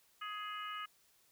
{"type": "harmonic tone", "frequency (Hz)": 418.1, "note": "G#4", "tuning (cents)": 12, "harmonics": [3, 4, 5, 6, 7], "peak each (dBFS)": [-42, -50, -51, -55, -48], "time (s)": [0.21, 0.86], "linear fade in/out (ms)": 10, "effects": ["white hiss -70 dBFS RMS until 1.31 s"]}